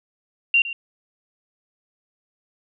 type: tone with echo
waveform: sine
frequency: 2765 Hz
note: F7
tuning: 18 cents flat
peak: -13 dBFS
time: 0.54-0.62 s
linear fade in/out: 2 ms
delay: 110 ms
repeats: 1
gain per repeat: -14 dB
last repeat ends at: 0.73 s
effects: none